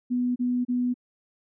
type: tone bursts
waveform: sine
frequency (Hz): 246.9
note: B3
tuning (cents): 0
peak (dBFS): -22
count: 3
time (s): 0.1-0.942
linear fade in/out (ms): 20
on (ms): 260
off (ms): 31
effects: none